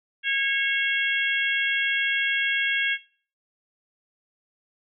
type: harmonic tone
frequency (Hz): 547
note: C#5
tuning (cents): -23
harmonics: 3 / 4 / 5 / 6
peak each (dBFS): -26 / -27 / -28 / -29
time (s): 0.23-2.98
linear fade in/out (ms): 50
effects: noise-tail reverb RT60 0.4 s tail -17 dB re dry